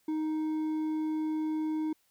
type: tone with hard clipping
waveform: triangle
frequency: 311.6 Hz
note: D#4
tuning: 3 cents sharp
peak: -30 dBFS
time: 0.08-1.93 s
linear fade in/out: 5 ms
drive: 7 dB
effects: white hiss -71 dBFS RMS until 2.1 s

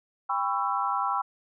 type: chord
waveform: sine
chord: C# half-diminished seventh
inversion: second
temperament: just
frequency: 798.3 / 997.9 / 1108.7 / 1330.5 Hz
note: G5 / B5 / C#6 / E6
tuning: +31 / +18 / 0 / +16 cents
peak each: -30 / -30 / -31 / -30 dBFS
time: 0.29-1.22 s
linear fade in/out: 10 ms
effects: none

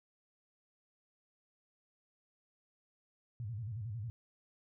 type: tone with vibrato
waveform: sine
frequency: 110 Hz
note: A2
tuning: in tune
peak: -38 dBFS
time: 3.4-4.1 s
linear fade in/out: 0 ms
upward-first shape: square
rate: 11 Hz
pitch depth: 150 cents each way
effects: none

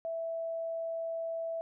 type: tone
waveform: sine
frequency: 659.3 Hz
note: E5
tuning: in tune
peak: -33 dBFS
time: 0.05-1.61 s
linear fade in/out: 0 ms
effects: none

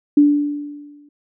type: tone with exponential decay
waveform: sine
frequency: 291.5 Hz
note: D4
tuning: 13 cents flat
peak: -6 dBFS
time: 0.17-1.09 s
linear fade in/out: 5 ms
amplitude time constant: 200 ms
effects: none

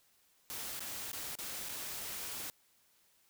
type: noise with dropouts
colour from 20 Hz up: white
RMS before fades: -42 dBFS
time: 0.5-2.5 s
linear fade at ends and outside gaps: 0 ms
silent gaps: 0.794-0.805 / 1.116-1.131 / 1.354-1.387 / 1.687-1.692 s
effects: white hiss -70 dBFS RMS until 3.29 s

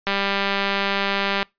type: click train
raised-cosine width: 0.3 ms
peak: -6 dBFS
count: 270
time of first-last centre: 0.07-1.429 s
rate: 198 Hz
effects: noise-tail reverb RT60 0.2 s tail -26 dB re dry + resampled to 11025 Hz

